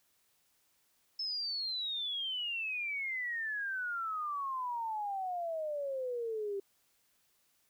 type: exponential sweep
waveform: sine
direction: down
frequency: 5274 to 390 Hz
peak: -34 dBFS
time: 1.19-6.6 s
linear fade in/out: 5 ms
effects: white hiss -73 dBFS RMS until 7.69 s